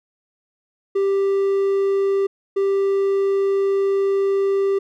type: tone pair in turn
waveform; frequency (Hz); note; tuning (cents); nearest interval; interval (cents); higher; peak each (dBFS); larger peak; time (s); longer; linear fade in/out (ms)
triangle; 393.1 / 393.1; G4 / G4; +5 / +5; unison; 0; neither; -14; neither; 0.95-2.27 / 2.56-4.79; second; 10
effects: none